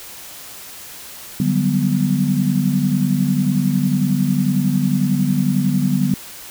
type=chord; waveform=sine; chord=G major seventh; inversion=second; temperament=equal; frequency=146.83 / 185 / 196 / 246.9 Hz; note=D3 / F#3 / G3 / B3; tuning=0 / 0 / 0 / 0 cents; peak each=-20 dBFS; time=1.4-6.14 s; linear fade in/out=2 ms; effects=white hiss -36 dBFS RMS until 6.5 s